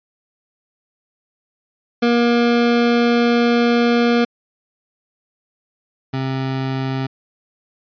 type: tone pair in turn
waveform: 25% pulse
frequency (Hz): 237.4 / 132.81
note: A#3 / C3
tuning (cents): +32 / +26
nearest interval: minor seventh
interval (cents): 1006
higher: first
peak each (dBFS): -9 / -16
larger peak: first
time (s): 2.02-4.25 / 6.13-7.07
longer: first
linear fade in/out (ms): 10
effects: resampled to 11025 Hz